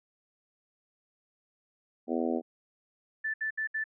harmonic tone, 82.41 Hz, E2, in tune, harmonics 3 / 4 / 5 / 6 / 7 / 8 / 9, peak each -31 / -33 / -35 / -37 / -38 / -39 / -40 dBFS, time 2.07-2.42 s, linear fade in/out 50 ms
sine tone bursts, 1758 Hz, A6, 2 cents flat, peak -29 dBFS, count 4, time 3.24-3.841 s, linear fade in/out 10 ms, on 100 ms, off 67 ms
effects none

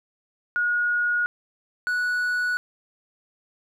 sine / triangle tone pair in turn, 1445 / 1472 Hz, F#6 / F#6, -41 / -9 cents, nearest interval unison, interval 32 cents, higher second, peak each -20 dBFS, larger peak neither, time 0.56-1.26 / 1.87-2.57 s, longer neither, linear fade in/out 0 ms, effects none

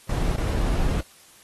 brown noise with dropouts, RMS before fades -23 dBFS, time 0.09-1.01 s, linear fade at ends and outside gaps 5 ms, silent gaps 0.364-0.379 s, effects white hiss -52 dBFS RMS until 1.43 s + AAC 32 kbps

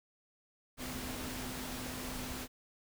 sine tone in noise, 252.7 Hz, B3, 40 cents sharp, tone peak -45 dBFS, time 0.77-2.48 s, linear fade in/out 50 ms, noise pink, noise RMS -42 dBFS, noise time 0.77-2.48 s, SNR -6 dB, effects none

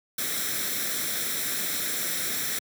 white noise with comb filter, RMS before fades -29 dBFS, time 0.18-2.59 s, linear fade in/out 5 ms, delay 0.53 ms, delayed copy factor +0.65, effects high-pass 150 Hz 12 dB/octave

